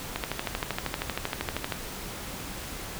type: click train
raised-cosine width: 0.3 ms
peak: -12 dBFS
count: 21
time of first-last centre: 0.16-1.722 s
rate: 12.8 Hz
effects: pink hiss -38 dBFS RMS until 2.99 s